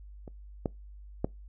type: clicks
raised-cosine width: 2 ms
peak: -30 / -15 / -14 dBFS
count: 3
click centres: 0.278 / 0.658 / 1.245 s
effects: noise-tail reverb RT60 0.2 s tail -24 dB re dry + added 50 Hz sine -45 dBFS peak until 1.48 s